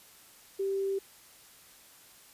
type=tone; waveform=sine; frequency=390.5 Hz; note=G4; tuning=7 cents flat; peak=-28 dBFS; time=0.59-0.99 s; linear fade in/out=10 ms; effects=white hiss -56 dBFS RMS until 2.33 s + resampled to 32000 Hz